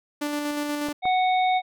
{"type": "tone with tremolo", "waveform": "sawtooth", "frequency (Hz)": 293.7, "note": "D4", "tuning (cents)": 0, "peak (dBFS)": -21, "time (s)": [0.21, 0.93], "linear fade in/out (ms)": 10, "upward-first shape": "square", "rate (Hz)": 8.3, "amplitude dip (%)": 25}
{"type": "clicks", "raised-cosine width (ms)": 1, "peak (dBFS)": -20, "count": 2, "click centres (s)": [0.886, 1.055]}
{"type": "harmonic tone", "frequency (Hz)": 740, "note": "F#5", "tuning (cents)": 0, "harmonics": [1, 3, 5], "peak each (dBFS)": [-19, -29, -33], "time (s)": [1.02, 1.62], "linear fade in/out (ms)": 50}
{"effects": []}